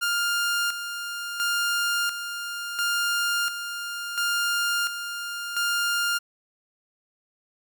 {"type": "tone with tremolo", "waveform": "sawtooth", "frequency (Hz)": 1404, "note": "F6", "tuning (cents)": 9, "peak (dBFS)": -19, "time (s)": [0.01, 6.19], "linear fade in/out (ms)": 20, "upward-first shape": "square", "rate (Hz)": 0.72, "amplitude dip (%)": 60, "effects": []}